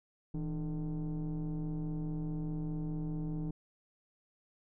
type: tone with frequency modulation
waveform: sine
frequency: 161.4 Hz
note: E3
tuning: 36 cents flat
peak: -31 dBFS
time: 0.34-3.51 s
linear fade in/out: 5 ms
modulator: 139 Hz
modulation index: 1
effects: tanh soft clip ceiling -33 dBFS